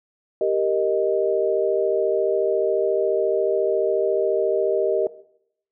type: chord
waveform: sine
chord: Eb major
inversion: first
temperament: equal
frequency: 392 / 466.2 / 622.3 Hz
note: G4 / Bb4 / Eb5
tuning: 0 / 0 / 0 cents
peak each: -22 / -23 / -22 dBFS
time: 0.41-5.07 s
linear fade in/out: 2 ms
effects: noise-tail reverb RT60 0.7 s tail -17 dB re dry